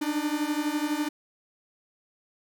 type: beating tone pair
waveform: 45% pulse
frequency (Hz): 292.9 / 304.9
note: D4 / D#4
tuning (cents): -5 / -35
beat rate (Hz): 12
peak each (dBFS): -29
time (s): 0.01-1.09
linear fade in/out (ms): 10
effects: none